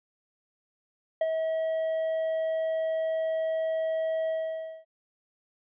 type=tone with ADSR envelope; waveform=triangle; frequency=643 Hz; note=E5; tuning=43 cents flat; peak=-19 dBFS; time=1.21-4.85 s; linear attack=4 ms; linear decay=35 ms; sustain=-5 dB; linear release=560 ms; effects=resampled to 8000 Hz